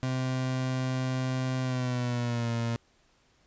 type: tone with pitch glide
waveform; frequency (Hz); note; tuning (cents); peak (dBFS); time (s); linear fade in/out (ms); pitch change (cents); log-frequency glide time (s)
30% pulse; 129.4 to 116.62; C3 to A#2; -19 to +1; -25; 0.03-2.76; 0; -180; 1.61-2.5
effects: pink hiss -66 dBFS RMS until 3.46 s + resampled to 16000 Hz